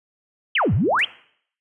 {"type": "exponential two-way sweep", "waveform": "sine", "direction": "down then up", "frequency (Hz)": [3360, 85.3, 3360], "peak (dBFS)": -16, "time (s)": [0.55, 1.05], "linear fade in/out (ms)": 5, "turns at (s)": 0.74}
{"type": "noise with exponential decay", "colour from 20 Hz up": "blue", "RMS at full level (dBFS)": -33, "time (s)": [0.99, 1.06], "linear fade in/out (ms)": 2, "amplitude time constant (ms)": 15}
{"effects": ["noise-tail reverb RT60 0.6 s tail -20 dB re dry", "resampled to 24000 Hz"]}